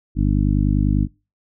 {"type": "harmonic tone", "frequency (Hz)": 50.1, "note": "G1", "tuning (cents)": 38, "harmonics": [1, 2, 3, 4, 5, 6], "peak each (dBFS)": [-18, -21, -23, -24, -25, -26], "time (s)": [0.15, 1.08], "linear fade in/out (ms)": 50, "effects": ["noise-tail reverb RT60 0.3 s tail -25 dB re dry"]}